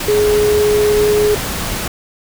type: tone in noise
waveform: sine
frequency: 419.4 Hz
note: G#4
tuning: 17 cents sharp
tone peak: -10 dBFS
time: 0.08-1.35 s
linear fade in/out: 5 ms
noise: pink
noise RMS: -21 dBFS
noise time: 0-1.88 s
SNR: +8 dB
effects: none